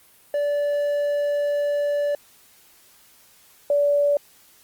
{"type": "tone pair in turn", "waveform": ["triangle", "sine"], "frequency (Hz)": [580, 576.7], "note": ["D5", "D5"], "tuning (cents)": [-22, -32], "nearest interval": "unison", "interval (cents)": 10, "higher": "first", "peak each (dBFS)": [-18, -16], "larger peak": "second", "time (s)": [[0.34, 2.15], [3.7, 4.17]], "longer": "first", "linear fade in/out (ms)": 2, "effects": ["white hiss -54 dBFS RMS until 4.63 s", "Opus 32 kbps"]}